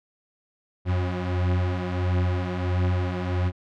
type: beating tone pair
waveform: 40% pulse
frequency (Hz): 89.2 / 90.7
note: F2 / F#2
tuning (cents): +37 / -34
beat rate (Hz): 1.5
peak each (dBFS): -27 / -23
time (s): 0.85-3.52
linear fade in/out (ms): 50
effects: low-pass 3000 Hz 12 dB/octave